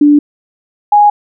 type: tone pair in turn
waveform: sine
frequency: 292.9 / 828.4 Hz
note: D4 / G#5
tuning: -5 / -5 cents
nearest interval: octave + tritone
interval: 1800 cents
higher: second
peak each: -3 dBFS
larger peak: neither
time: 0.01-0.19 / 0.92-1.1 s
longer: neither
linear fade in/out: 5 ms
effects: none